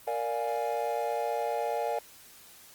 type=chord; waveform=triangle; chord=Bb dominant seventh; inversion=none; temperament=equal with one note detuned; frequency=466.2 / 587.3 / 701.7 / 830.6 Hz; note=Bb4 / D5 / F5 / Ab5; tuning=0 / 0 / +8 / 0 cents; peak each=-32 dBFS; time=0.07-1.99 s; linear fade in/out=5 ms; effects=white hiss -53 dBFS RMS until 2.74 s + Opus 32 kbps